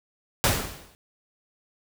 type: noise with exponential decay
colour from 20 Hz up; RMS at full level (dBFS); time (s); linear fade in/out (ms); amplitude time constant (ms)
pink; -18; 0.44-0.95; 0; 110
effects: none